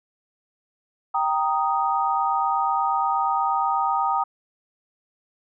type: chord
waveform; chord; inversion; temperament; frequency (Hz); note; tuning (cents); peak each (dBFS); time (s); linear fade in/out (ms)
sine; Eb major; first; equal; 784 / 932.3 / 1244.5; G5 / Bb5 / Eb6; 0 / 0 / 0; -24; 1.14-4.24; 10
effects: none